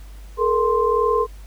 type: tone cluster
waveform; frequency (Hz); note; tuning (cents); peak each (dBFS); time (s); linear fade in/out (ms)
sine; 429 / 470.7 / 1047; A4 / A#4 / C6; -44 / +17 / +1; -20; 0.37-1.27; 50
effects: added 50 Hz sine -36 dBFS peak until 1.46 s + pink hiss -51 dBFS RMS until 1.46 s